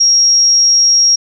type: tone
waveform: sine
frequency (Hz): 5600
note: F8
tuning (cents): +4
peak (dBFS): -6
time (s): 0-1.16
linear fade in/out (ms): 10
effects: none